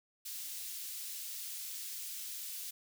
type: high-pass noise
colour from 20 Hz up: white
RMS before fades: -43 dBFS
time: 0.25-2.71 s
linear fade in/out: 10 ms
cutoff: 3300 Hz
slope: 12 dB/octave
effects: none